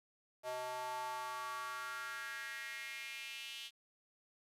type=tone with high-pass filter sweep; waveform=square; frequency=126.2 Hz; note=B2; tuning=38 cents sharp; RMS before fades=-44 dBFS; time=0.43-3.71 s; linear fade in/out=50 ms; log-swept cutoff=670 to 3100 Hz; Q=4.2; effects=resampled to 32000 Hz + 11-bit